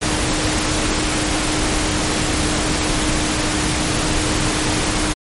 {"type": "tone in noise", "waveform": "sine", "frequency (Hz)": 306.4, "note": "D#4", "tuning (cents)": -27, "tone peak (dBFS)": -24, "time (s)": [0.01, 5.14], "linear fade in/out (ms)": 20, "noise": "pink", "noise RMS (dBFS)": -19, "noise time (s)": [0.01, 5.14], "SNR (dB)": -8, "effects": ["MP3 48 kbps"]}